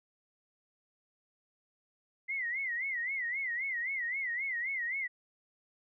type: tone with vibrato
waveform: sine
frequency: 2024 Hz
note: B6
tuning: 42 cents sharp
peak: -32 dBFS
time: 2.28-5.08 s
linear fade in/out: 20 ms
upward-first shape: sine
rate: 3.8 Hz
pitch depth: 150 cents each way
effects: none